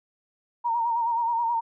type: tone with vibrato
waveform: sine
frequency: 932.3 Hz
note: A#5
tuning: in tune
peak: -22 dBFS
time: 0.64-1.61 s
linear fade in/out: 20 ms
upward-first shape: sine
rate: 9.4 Hz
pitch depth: 50 cents each way
effects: none